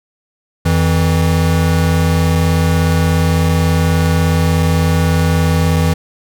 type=tone pair together; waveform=square; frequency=86.24 / 162.8 Hz; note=F2 / E3; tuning=-21 / -21 cents; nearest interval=major seventh; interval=1100 cents; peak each=-14 dBFS; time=0.65-5.94 s; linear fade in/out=10 ms; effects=none